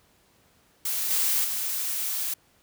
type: noise with level steps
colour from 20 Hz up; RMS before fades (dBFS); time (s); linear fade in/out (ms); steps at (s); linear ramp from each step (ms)
blue; -28 / -24 / -29; 0.85-2.34; 5; 1.1 / 1.44; 10
effects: pink hiss -62 dBFS RMS until 2.62 s + high-pass 60 Hz 12 dB/octave